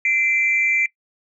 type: tone pair together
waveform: sine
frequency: 2060 / 2349 Hz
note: C7 / D7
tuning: -28 / 0 cents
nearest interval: major second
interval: 228 cents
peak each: -18 dBFS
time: 0.05-0.86 s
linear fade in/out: 2 ms
effects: noise-tail reverb RT60 0.1 s tail -21 dB re dry + tanh soft clip ceiling -9 dBFS